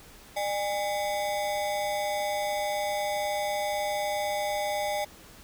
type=ring-modulated tone; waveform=square; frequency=710 Hz; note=F5; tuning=28 cents sharp; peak=-25 dBFS; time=0.36-5.05 s; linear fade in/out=10 ms; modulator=108 Hz; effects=pink hiss -51 dBFS RMS until 5.43 s